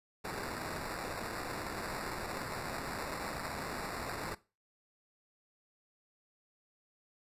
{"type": "noise with sample-and-hold", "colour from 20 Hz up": "violet", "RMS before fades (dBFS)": -40, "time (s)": [0.24, 4.35], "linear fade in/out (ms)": 10, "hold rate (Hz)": 3150, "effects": ["noise-tail reverb RT60 0.3 s tail -19 dB re dry", "resampled to 32000 Hz"]}